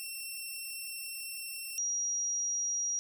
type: tone pair in turn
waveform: 10% pulse / sine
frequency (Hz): 2706 / 5734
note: E7 / F8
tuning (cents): +45 / +45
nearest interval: octave + minor second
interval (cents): 1300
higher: second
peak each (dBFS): -30 / -30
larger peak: neither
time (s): 0-1.78 / 1.78-2.99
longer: first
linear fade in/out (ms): 0
effects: none